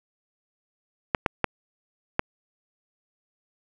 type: clicks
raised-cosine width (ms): 0.5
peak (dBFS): -5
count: 4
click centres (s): 1.148 / 1.262 / 1.443 / 2.194
effects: none